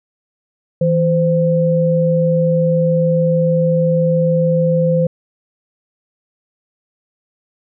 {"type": "tone pair together", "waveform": "sine", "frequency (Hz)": [163.19, 516], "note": ["E3", "C5"], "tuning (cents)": [-17, -24], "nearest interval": "octave + minor sixth", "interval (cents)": 1993, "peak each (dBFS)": -14, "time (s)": [0.81, 5.07], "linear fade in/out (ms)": 5, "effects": []}